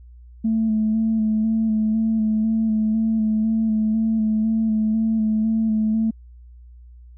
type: tone with vibrato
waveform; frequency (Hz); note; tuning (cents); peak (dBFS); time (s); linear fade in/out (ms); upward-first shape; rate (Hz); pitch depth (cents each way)
sine; 219.7; A3; -2; -16; 0.44-6.11; 10; square; 2; 22
effects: tanh soft clip ceiling -12 dBFS + added 60 Hz sine -41 dBFS peak until 7.17 s